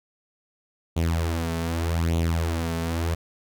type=tone with flanger; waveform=sawtooth; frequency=83 Hz; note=E2; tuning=12 cents sharp; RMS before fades=-25 dBFS; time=0.96-3.15 s; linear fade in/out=10 ms; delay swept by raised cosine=0.29 to 4.59 ms; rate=0.83 Hz; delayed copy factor=+0.7; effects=none